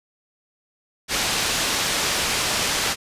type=low-pass noise; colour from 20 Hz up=white; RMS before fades=-23 dBFS; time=1.08-2.96 s; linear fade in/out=50 ms; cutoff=6000 Hz; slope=12 dB/octave; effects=resampled to 32000 Hz